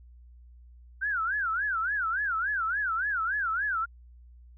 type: tone with vibrato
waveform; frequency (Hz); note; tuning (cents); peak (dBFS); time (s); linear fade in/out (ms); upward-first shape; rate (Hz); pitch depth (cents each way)
sine; 1491; F#6; +13; -26; 1.01-3.86; 20; sine; 3.5; 240
effects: added 60 Hz sine -49 dBFS peak until 4.57 s